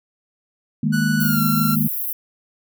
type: chord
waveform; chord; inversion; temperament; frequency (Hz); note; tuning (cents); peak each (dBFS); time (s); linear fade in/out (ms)
sine; D# suspended fourth; none; equal; 155.56 / 207.7 / 233.1; D#3 / G#3 / A#3; 0 / 0 / 0; -21; 0.83-1.88; 5
type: tone with pitch glide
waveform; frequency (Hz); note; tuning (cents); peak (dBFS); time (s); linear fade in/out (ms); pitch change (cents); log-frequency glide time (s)
45% pulse; 1478 to 1363.2; F#6 to F6; -2 to -42; -23; 0.92-1.76; 20; -140; 1.21-1.42
type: high-pass noise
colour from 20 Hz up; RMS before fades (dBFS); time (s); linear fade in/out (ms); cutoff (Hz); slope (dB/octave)
white; -25; 1.2-2.13; 5; 11000; 96
effects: none